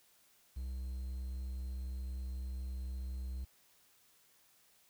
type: tone with quantisation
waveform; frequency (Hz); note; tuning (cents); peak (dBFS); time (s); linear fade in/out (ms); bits
triangle; 64; C2; -38; -36; 0.56-3.45; 10; 11
effects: white hiss -68 dBFS RMS until 4.89 s